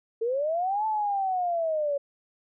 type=linear two-way sweep; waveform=sine; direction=up then down; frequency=439.3 to 880 to 557 Hz; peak=-24 dBFS; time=0.21-1.98 s; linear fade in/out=10 ms; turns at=0.86 s; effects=none